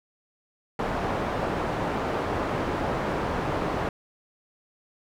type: low-pass noise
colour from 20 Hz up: white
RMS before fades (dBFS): -28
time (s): 0.79-3.89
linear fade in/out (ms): 2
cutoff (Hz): 860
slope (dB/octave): 12
effects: none